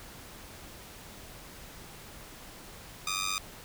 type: ring-modulated tone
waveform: 10% pulse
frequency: 1220 Hz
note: D#6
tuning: 34 cents flat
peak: -19 dBFS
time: 3.07-3.38 s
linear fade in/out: 0 ms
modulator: 47.7 Hz
effects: pink hiss -48 dBFS RMS until 3.64 s